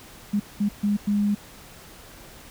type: tone bursts at uneven times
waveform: sine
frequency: 205.3 Hz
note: G#3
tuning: 20 cents flat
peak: -19 dBFS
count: 4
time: 0.33-0.4 / 0.6-0.69 / 0.83-0.97 / 1.07-1.35 s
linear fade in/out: 10 ms
effects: pink hiss -46 dBFS RMS until 2.5 s